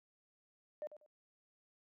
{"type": "tone with echo", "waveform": "sine", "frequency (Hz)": 601, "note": "D5", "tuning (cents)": 40, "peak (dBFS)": -38, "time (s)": [0.82, 0.87], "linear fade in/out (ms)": 0, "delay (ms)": 96, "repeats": 2, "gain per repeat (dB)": -13, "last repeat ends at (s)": 1.062, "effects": ["tanh soft clip ceiling -35 dBFS", "high-pass 300 Hz 12 dB/octave"]}